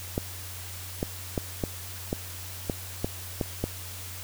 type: clicks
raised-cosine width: 2 ms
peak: -13 dBFS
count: 9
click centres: 0.179 / 1.029 / 1.378 / 1.638 / 2.129 / 2.698 / 3.045 / 3.412 / 3.64 s
effects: added 91 Hz sine -41 dBFS peak until 4.23 s + white hiss -41 dBFS RMS until 4.23 s